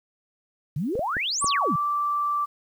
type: exponential two-way sweep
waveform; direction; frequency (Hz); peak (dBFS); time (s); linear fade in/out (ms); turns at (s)
sine; up then down; 130.2 to 9610 to 130.2; -24; 0.76-1.76; 5; 1.44
type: clicks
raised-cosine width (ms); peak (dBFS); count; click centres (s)
2; -20; 4; 0.954 / 0.993 / 1.168 / 1.444
type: tone with pitch glide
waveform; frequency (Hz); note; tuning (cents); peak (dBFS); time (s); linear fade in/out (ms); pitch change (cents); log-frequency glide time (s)
sine; 1134 to 1169.3; C#6 to D6; +39 to -8; -22; 1.41-2.46; 20; +53; 1.64-1.77
effects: 9-bit